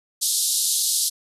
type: band-pass noise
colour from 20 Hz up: white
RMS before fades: -22 dBFS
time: 0.21-1.1 s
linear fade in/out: 20 ms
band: 3600 to 12000 Hz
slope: 48 dB/octave
effects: resampled to 32000 Hz